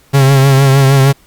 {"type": "tone with vibrato", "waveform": "45% pulse", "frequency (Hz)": 136.2, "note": "C#3", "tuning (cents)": -30, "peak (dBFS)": -5, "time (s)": [0.13, 1.13], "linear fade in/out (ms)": 20, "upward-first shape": "triangle", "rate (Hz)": 6.5, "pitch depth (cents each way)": 51, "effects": ["pink hiss -48 dBFS RMS until 1.26 s", "Opus 48 kbps"]}